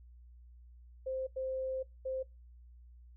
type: tone bursts at uneven times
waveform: sine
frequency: 523.3 Hz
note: C5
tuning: in tune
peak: -34 dBFS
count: 3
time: 1.06-1.27 / 1.36-1.83 / 2.05-2.23 s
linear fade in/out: 10 ms
effects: noise-tail reverb RT60 0.2 s tail -22 dB re dry + added 60 Hz sine -53 dBFS peak until 3.16 s